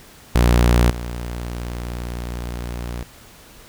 sawtooth tone with level steps, 59.6 Hz, A#1, 39 cents sharp, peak -8 / -22 dBFS, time 0.35-3.03 s, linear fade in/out 5 ms, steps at 0.9 s, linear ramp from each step 2 ms, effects pink hiss -45 dBFS RMS until 3.68 s

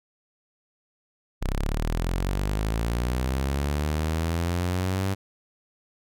sawtooth linear sweep, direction up, 31.35 to 98 Hz, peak -20 dBFS, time 1.41-5.15 s, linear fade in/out 20 ms, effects none

